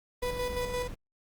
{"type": "tone with tremolo", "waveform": "35% pulse", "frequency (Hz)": 494.1, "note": "B4", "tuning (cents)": 1, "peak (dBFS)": -28, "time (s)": [0.22, 0.88], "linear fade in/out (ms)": 10, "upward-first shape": "square", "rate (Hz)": 5.8, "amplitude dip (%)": 45}
{"type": "noise", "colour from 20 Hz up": "brown", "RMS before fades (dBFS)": -39, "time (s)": [0.22, 0.95], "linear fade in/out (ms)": 10}
{"effects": ["Opus 32 kbps"]}